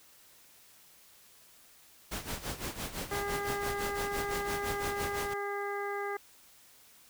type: noise with tremolo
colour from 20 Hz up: pink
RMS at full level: -36 dBFS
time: 2.11-5.34 s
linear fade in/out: 10 ms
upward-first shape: sine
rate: 5.9 Hz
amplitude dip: 75%
type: harmonic tone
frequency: 404.5 Hz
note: G#4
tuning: 46 cents flat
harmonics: 1 / 2 / 3 / 4 / 5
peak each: -36 / -39 / -41 / -42 / -43 dBFS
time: 3.11-6.17 s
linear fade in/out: 5 ms
effects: white hiss -59 dBFS RMS until 7.09 s